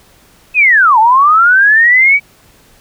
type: linear two-way sweep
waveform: sine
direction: down then up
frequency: 2601 to 850 to 2300 Hz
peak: -4 dBFS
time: 0.54-2.2 s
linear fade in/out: 50 ms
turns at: 0.99 s
effects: pink hiss -46 dBFS RMS until 2.8 s